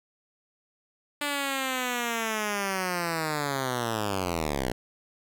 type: linear sweep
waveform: 5% pulse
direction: down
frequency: 293 to 59.3 Hz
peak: -16 dBFS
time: 1.21-4.72 s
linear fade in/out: 5 ms
effects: none